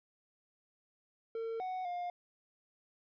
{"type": "tone with pitch steps", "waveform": "triangle", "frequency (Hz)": [453.8, 742, 708], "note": ["A#4", "F#5", "F5"], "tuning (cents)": [-47, 5, 23], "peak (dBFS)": -34, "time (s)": [1.35, 2.1], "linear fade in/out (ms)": 2, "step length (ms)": 250, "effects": ["resampled to 11025 Hz"]}